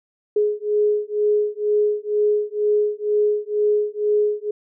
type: beating tone pair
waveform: sine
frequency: 418 / 420.1 Hz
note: G#4 / G#4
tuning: +11 / +20 cents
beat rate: 2.1 Hz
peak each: -20 dBFS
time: 0.36-4.51 s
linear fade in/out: 5 ms
effects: none